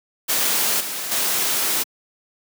white noise with level steps, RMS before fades -20 / -28 / -21 dBFS, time 0.28-1.84 s, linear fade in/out 20 ms, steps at 0.8 / 1.11 s, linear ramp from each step 10 ms, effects high-pass 200 Hz 12 dB/octave

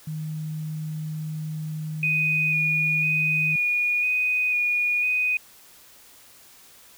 sine tone, 155.56 Hz, D#3, in tune, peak -28 dBFS, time 0.07-3.56 s, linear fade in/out 5 ms
sine tone with vibrato, 2470 Hz, D#7, 13 cents flat, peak -20 dBFS, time 2.03-5.37 s, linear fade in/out 2 ms, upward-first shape square, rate 1 Hz, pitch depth 16 cents each way
effects white hiss -51 dBFS RMS until 6.97 s

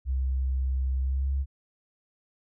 sine tone with pitch glide, 65.4 to 68.18 Hz, C2 to C#2, 0 to -28 cents, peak -24 dBFS, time 0.05-1.46 s, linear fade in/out 50 ms, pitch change +72 cents, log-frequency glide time 1-1.32 s, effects none

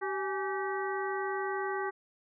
harmonic tone with a mistuned harmonic, 386.2 Hz, G4, 26 cents flat, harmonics 1 / 2 / 3 / 4 / 5, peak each -34 / -37 / -39 / -40 / -41 dBFS, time 0.01-1.91 s, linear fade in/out 20 ms, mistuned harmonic 2, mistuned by +120 cents, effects none

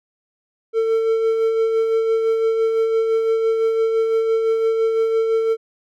triangle tone with tremolo, 448.9 Hz, A4, 35 cents sharp, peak -12 dBFS, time 0.73-5.57 s, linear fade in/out 50 ms, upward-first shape sine, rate 5.9 Hz, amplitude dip 35%, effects none

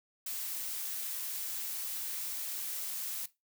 blue noise, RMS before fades -38 dBFS, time 0.26-3.26 s, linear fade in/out 5 ms, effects noise-tail reverb RT60 0.2 s tail -17 dB re dry

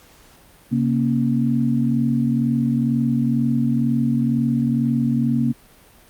sine tone cluster, 134.3 / 234.8 / 276.9 Hz, C3 / A#3 / C#4, +46 / +13 / -2 cents, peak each -22 / -18 / -25 dBFS, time 0.71-5.53 s, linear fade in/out 20 ms, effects pink hiss -50 dBFS RMS until 6.09 s + Opus 48 kbps

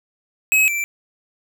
square tone pair in turn, 2557 / 2341 Hz, D#7 / D7, +47 / -6 cents, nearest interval major second, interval 153 cents, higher first, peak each -13 / -21 dBFS, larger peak first, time 0.52-0.68 / 0.68-0.84 s, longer neither, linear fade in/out 0 ms, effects none

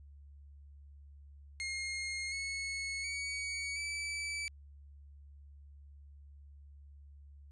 sawtooth tone with pitch steps, 2139 / 2194 / 2251 / 2308 Hz, C7 / C#7 / C#7 / D7, +38 / -18 / +26 / -31 cents, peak -33 dBFS, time 1.6-4.48 s, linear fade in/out 0 ms, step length 720 ms, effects added 71 Hz sine -52 dBFS peak until 7.51 s + resampled to 22050 Hz

